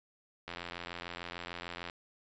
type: click train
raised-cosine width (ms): 0.3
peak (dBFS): -24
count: 124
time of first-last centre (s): 0.48-1.899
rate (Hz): 86.7
effects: resampled to 16000 Hz